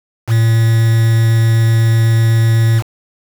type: tone with quantisation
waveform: triangle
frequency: 113.5 Hz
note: A#2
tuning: 46 cents flat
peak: -6 dBFS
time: 0.27-2.83 s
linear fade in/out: 50 ms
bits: 4
effects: none